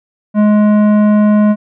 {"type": "tone with tanh clipping", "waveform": "sine", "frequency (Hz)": 210, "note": "G#3", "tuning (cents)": 19, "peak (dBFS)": -8, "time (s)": [0.34, 1.56], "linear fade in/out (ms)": 50, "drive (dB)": 13, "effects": []}